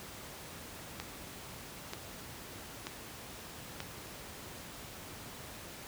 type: click train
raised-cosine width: 0.2 ms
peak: -21 dBFS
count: 4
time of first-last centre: 1-3.804 s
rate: 1.07 Hz
effects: pink hiss -47 dBFS RMS until 5.87 s + high-pass 60 Hz 12 dB/octave